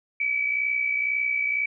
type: tone pair together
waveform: sine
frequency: 2284 / 2346 Hz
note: D7 / D7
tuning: -49 / -2 cents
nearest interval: unison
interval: 47 cents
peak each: -23 / -30 dBFS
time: 0.2-1.66 s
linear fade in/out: 5 ms
effects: none